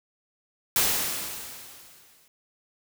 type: noise with exponential decay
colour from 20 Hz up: white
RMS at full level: -21 dBFS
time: 0.76-2.28 s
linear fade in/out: 1 ms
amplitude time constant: 330 ms
effects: none